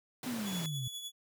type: high-pass noise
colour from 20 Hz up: pink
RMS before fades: -43 dBFS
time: 0.23-0.66 s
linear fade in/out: 2 ms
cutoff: 110 Hz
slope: 24 dB/octave
type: exponential sweep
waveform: sine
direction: down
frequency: 259.2 to 120.8 Hz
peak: -35 dBFS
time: 0.26-0.88 s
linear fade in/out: 5 ms
type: tone with tremolo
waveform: sawtooth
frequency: 3403 Hz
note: G#7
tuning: 41 cents sharp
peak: -35 dBFS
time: 0.44-1.12 s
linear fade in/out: 50 ms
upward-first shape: triangle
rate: 10 Hz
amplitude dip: 55%
effects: none